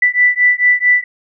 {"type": "beating tone pair", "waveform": "sine", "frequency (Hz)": [1975.5, 1980], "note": ["B6", "B6"], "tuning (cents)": [0, 4], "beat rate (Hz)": 4.5, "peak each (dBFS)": -12, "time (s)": [0.02, 1.04], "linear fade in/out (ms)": 5, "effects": []}